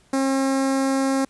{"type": "tone with notch filter", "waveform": "sawtooth", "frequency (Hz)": 269.2, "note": "C4", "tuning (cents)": 49, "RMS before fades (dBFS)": -21, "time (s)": [0.13, 1.25], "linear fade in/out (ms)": 5, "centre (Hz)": 3000, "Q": 0.94, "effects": ["pink hiss -58 dBFS RMS until 1.29 s", "resampled to 24000 Hz"]}